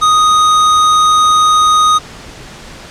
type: tone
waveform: square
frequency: 1244.5 Hz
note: D#6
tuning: in tune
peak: -7 dBFS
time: 0.01-1.99 s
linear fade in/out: 20 ms
effects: pink hiss -32 dBFS RMS until 2.9 s + low-pass 7000 Hz 12 dB/octave